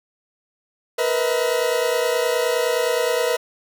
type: tone cluster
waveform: 40% pulse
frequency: 468.4 / 498 / 639 Hz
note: A#4 / B4 / D#5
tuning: +8 / +14 / +46 cents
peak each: -22 / -21 / -24 dBFS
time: 0.98-3.37 s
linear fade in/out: 10 ms
effects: none